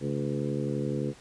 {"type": "harmonic tone with a mistuned harmonic", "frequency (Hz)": 71.7, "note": "D2", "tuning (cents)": -41, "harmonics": [2, 3, 4, 5, 6, 7], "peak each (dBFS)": [-32, -34, -35, -36, -37, -37], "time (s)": [0, 1.14], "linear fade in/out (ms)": 50, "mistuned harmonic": 2, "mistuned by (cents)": -85, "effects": ["pink hiss -53 dBFS RMS until 1.2 s", "resampled to 22050 Hz"]}